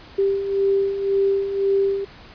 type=beating tone pair; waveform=sine; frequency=392 / 393.9 Hz; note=G4 / G4; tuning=0 / +8 cents; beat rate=1.9 Hz; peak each=-25 / -18 dBFS; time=0.18-2.05 s; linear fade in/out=10 ms; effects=pink hiss -44 dBFS RMS until 2.34 s + resampled to 11025 Hz